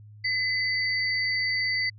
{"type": "tone pair together", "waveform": "sine", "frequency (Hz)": [2022, 4597], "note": ["B6", "D8"], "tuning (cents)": [40, -38], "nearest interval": "octave + major second", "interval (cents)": 1422, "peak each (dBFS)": [-25, -29], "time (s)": [0.24, 1.9], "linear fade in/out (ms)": 10, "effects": ["added 105 Hz sine -45 dBFS peak until 1.98 s"]}